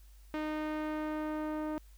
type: tone with low-pass filter sweep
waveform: sawtooth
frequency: 307.3 Hz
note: D#4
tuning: 21 cents flat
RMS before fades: -36 dBFS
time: 0.34-1.78 s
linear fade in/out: 0 ms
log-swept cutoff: 2600 to 1100 Hz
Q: 0.84
effects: added 50 Hz sine -53 dBFS peak until 1.97 s + white hiss -67 dBFS RMS until 1.97 s

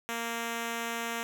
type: tone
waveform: 5% pulse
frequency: 231.9 Hz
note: A#3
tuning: 9 cents flat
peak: -21 dBFS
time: 0.09-1.23 s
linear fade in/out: 0 ms
effects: none

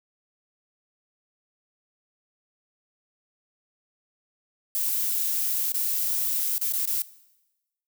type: noise with dropouts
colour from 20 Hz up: violet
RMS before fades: -26 dBFS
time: 4.75-7.02 s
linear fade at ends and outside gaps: 1 ms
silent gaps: 5.721-5.743 / 6.581-6.613 / 6.724-6.735 / 6.856-6.874 s
effects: noise-tail reverb RT60 1.0 s tail -19 dB re dry

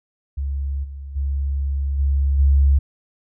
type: tone with level steps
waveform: sine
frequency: 69.3 Hz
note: C#2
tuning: in tune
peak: -21 / -30 / -19 / -15 / -11 dBFS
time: 0.37-2.79 s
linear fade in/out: 10 ms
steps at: 0.83 / 1.15 / 1.98 / 2.38 s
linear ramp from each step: 20 ms
effects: none

